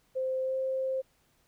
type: tone with pitch glide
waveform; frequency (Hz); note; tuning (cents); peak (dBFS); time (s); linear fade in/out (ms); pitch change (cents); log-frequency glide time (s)
sine; 521 to 526.4; C5 to C5; -7 to +10; -28; 0.15-1.02; 20; +17; 0.42-0.56
effects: pink hiss -69 dBFS RMS until 1.47 s